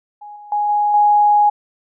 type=tone with level steps; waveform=sine; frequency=830.6 Hz; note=G#5; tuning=in tune; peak=-32 / -35 / -15 / -13 / -9 dBFS; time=0.21-1.5 s; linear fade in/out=10 ms; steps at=0.36 / 0.52 / 0.69 / 0.94 s; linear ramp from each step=2 ms; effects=none